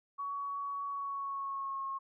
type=tone with pitch glide; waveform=sine; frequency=1124 to 1085.1 Hz; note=C#6 to C#6; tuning=+24 to -37 cents; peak=-35 dBFS; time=0.18-1.99 s; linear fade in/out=20 ms; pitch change=-61 cents; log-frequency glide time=0.88-1.84 s; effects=none